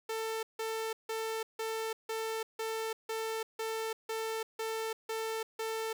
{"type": "tone bursts", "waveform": "sawtooth", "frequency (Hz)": 445.2, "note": "A4", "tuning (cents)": 20, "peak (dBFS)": -30, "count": 12, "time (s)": [0.09, 5.93], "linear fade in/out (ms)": 5, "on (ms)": 340, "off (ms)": 160, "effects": []}